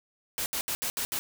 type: noise bursts at uneven times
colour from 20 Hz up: white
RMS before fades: -31 dBFS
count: 6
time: 0.38-0.46 / 0.53-0.61 / 0.68-0.75 / 0.82-0.9 / 0.97-1.05 / 1.12-1.19 s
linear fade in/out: 0 ms
effects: none